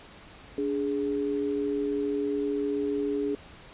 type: tone pair together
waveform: sine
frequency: 289.3 / 415.3 Hz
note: D4 / G#4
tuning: -26 / 0 cents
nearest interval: tritone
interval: 626 cents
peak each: -29 / -28 dBFS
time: 0.58-3.35 s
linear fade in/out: 2 ms
effects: pink hiss -49 dBFS RMS until 3.73 s + resampled to 8000 Hz